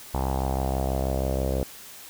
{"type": "tone with low-pass filter sweep", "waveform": "sawtooth", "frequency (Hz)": 66.2, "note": "C2", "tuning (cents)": 21, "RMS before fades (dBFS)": -26, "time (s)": [0.14, 1.63], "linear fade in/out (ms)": 0, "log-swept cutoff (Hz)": [880, 540], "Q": 4.4, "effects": ["white hiss -44 dBFS RMS until 2.09 s"]}